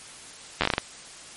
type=slowing click train; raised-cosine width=0.3 ms; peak=-5 dBFS; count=8; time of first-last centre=0.61-0.781 s; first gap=11 ms; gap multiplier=1.26; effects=white hiss -44 dBFS RMS until 1.36 s + MP3 48 kbps